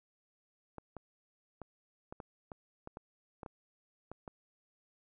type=clicks; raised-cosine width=1 ms; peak=-30 dBFS; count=12; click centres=0.783 / 0.967 / 1.617 / 2.125 / 2.202 / 2.518 / 2.874 / 2.971 / 3.432 / 3.462 / 4.116 / 4.278 s; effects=none